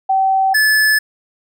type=tone pair in turn; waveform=sine / square; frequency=769 / 1729.3 Hz; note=G5 / A6; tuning=-33 / -30 cents; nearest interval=octave + major second; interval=1403 cents; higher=second; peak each=-11 dBFS; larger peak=neither; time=0.09-0.54 / 0.54-0.99 s; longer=neither; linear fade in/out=10 ms; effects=none